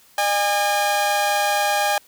sawtooth tone pair together, 605 / 814.7 Hz, D#5 / G#5, -49 / -33 cents, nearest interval perfect fourth, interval 516 cents, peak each -20 / -15 dBFS, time 0.18-1.98 s, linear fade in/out 2 ms, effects white hiss -53 dBFS RMS until 2.07 s

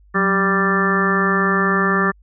harmonic tone with a mistuned harmonic, 196 Hz, G3, in tune, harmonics 1 / 2 / 3 / 4 / 5 / 6 / 7 / 8 / 9, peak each -20 / -22 / -31 / -32 / -31 / -20 / -25 / -31 / -20 dBFS, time 0.14-2.12 s, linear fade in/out 20 ms, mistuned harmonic 1, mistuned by -92 cents, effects added 50 Hz sine -47 dBFS peak until 2.22 s

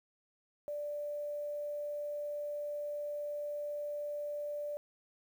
sine tone with quantisation, 587.3 Hz, D5, in tune, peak -36 dBFS, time 0.68-4.77 s, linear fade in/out 0 ms, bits 10, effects none

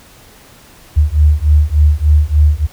sine beating tone pair, 73.42 / 76.82 Hz, D2 / D#2, 0 / -22 cents, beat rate 3.4 Hz, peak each -10 dBFS, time 0.96-2.67 s, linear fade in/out 20 ms, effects pink hiss -42 dBFS RMS until 2.72 s

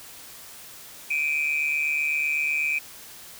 sine tone pair together, 2348 / 2496 Hz, D7 / D#7, -1 / +5 cents, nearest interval minor second, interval 106 cents, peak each -24 / -24 dBFS, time 1.1-2.79 s, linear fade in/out 10 ms, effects tanh soft clip ceiling -17 dBFS + white hiss -44 dBFS RMS until 3.39 s

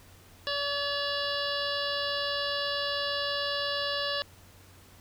harmonic tone, 571 Hz, D5, 49 cents flat, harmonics 1 / 2 / 3 / 5 / 6 / 7 / 8 / 9, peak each -34 / -37 / -35 / -37 / -38 / -37 / -39 / -41 dBFS, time 0.47-4.22 s, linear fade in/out 0 ms, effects added 92 Hz sine -56 dBFS peak until 5 s + pink hiss -56 dBFS RMS until 5 s

